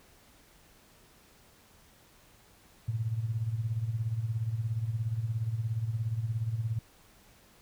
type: tone with tremolo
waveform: sine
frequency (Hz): 112.6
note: A2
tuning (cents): +40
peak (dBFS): -26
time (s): 2.88-6.79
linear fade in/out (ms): 5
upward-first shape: sine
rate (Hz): 17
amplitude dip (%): 70
effects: pink hiss -60 dBFS RMS until 7.61 s